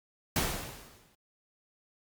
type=noise with exponential decay; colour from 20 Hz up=pink; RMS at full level=-27 dBFS; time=0.36-1.15 s; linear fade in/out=2 ms; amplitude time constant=170 ms; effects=Opus 48 kbps